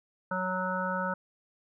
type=harmonic tone; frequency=185 Hz; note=F#3; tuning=in tune; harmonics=1 / 3 / 5 / 7 / 8; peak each=-35 / -35 / -35 / -35 / -35 dBFS; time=0.31-1.14 s; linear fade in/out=5 ms; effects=none